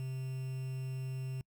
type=tone with quantisation; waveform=triangle; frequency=130.81 Hz; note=C3; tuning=in tune; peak=-34 dBFS; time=0-1.41 s; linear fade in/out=0 ms; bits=9; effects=noise-tail reverb RT60 0.1 s tail -26 dB re dry